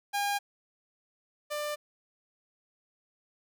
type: tone pair in turn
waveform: sawtooth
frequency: 810 / 594.2 Hz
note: G#5 / D5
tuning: -43 / +20 cents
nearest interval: perfect fourth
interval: 537 cents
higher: first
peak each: -24 / -28 dBFS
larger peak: first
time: 0.13-0.39 / 1.5-1.76 s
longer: neither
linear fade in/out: 20 ms
effects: none